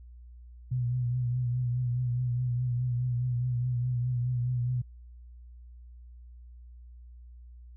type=tone with vibrato; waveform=sine; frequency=123.47 Hz; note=B2; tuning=in tune; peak=-26 dBFS; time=0.71-4.82 s; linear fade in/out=10 ms; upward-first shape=triangle; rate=4.8 Hz; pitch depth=54 cents each way; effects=added 60 Hz sine -46 dBFS peak until 7.76 s